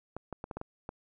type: clicks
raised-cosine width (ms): 1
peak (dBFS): -24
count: 7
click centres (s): 0.166 / 0.327 / 0.441 / 0.512 / 0.57 / 0.614 / 0.891
effects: none